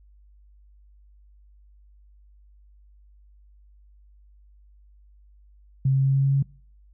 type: tone with pitch steps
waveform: sine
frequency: 134 / 134.78 / 135.56 / 136.34 / 137.13 / 137.93 Hz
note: C3 / C#3 / C#3 / C#3 / C#3 / C#3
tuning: +42 / -48 / -38 / -28 / -18 / -8 cents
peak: -17 dBFS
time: 5.85-6.426 s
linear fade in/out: 5 ms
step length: 96 ms
effects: noise-tail reverb RT60 0.5 s tail -23 dB re dry + added 50 Hz sine -51 dBFS peak until 6.93 s